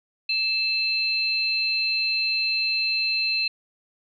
sine tone pair together, 2637 / 4130 Hz, E7 / C8, 0 / -23 cents, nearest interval minor sixth, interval 777 cents, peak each -24 dBFS, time 0.29-3.48 s, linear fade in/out 5 ms, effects none

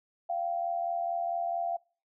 sine tone pair together, 690 / 774.5 Hz, F5 / G5, -21 / -21 cents, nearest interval major second, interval 200 cents, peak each -30 / -35 dBFS, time 0.29-1.77 s, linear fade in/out 10 ms, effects noise-tail reverb RT60 0.4 s tail -25 dB re dry

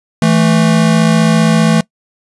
square tone pair together, 164.7 / 219.8 Hz, E3 / A3, -1 / -2 cents, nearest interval perfect fourth, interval 499 cents, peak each -11 dBFS, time 0.22-1.81 s, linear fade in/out 2 ms, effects noise-tail reverb RT60 0.1 s tail -22 dB re dry + resampled to 24000 Hz

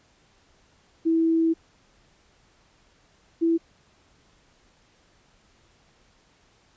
sine tone pair in turn, 327 / 331.4 Hz, E4 / E4, -14 / +9 cents, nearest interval unison, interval 23 cents, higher second, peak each -18 dBFS, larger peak neither, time 1.05-1.54 / 3.41-3.58 s, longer first, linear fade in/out 20 ms, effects pink hiss -61 dBFS RMS until 6.76 s + resampled to 16000 Hz

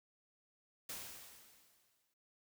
white noise with exponential decay, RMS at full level -44 dBFS, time 0.89-2.14 s, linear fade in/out 5 ms, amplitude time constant 270 ms, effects noise-tail reverb RT60 0.1 s tail -26 dB re dry

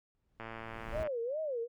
brown noise with exponential growth, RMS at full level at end -39 dBFS, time 0.15-1.03 s, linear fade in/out 0 ms, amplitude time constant 190 ms
click train, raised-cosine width 0.5 ms, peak -28 dBFS, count 77, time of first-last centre 0.4-1.073 s, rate 113 Hz
sine tone with vibrato, 540 Hz, C#5, 45 cents flat, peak -33 dBFS, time 0.91-1.68 s, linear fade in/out 50 ms, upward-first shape sine, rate 2.5 Hz, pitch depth 280 cents each way
effects none

